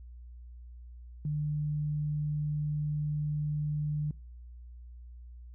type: tone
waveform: sine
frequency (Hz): 150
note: D3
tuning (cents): +37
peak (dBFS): -29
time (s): 1.25-4.11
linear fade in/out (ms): 2
effects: noise-tail reverb RT60 0.5 s tail -25 dB re dry + added 60 Hz sine -45 dBFS peak until 5.54 s